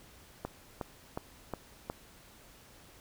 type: click train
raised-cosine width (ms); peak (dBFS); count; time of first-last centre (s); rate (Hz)
1; -21; 5; 0.45-1.899; 2.76
effects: pink hiss -57 dBFS RMS until 3 s